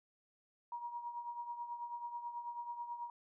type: tone with tremolo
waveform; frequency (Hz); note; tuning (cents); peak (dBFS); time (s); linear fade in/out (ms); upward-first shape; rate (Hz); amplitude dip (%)
sine; 952; A#5; +36; -38; 0.72-3.1; 2; triangle; 9.2; 70
effects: none